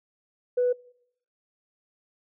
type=tone; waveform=sine; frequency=493.9 Hz; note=B4; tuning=in tune; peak=-19 dBFS; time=0.57-0.73 s; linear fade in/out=10 ms; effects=noise-tail reverb RT60 0.8 s tail -25 dB re dry + tanh soft clip ceiling -16 dBFS